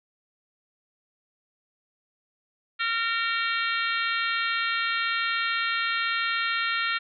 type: harmonic tone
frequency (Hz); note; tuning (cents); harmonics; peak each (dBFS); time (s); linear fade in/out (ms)
459; A#4; -27; 3 / 4 / 5 / 6 / 7 / 8 / 9; -28 / -30 / -32 / -34 / -35 / -36 / -37; 2.79-6.99; 20
effects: none